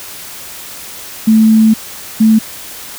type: tone bursts at uneven times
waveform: sine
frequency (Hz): 220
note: A3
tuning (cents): 0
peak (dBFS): -4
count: 2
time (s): 1.27-1.74 / 2.2-2.39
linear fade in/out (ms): 10
effects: white hiss -29 dBFS RMS until 2.98 s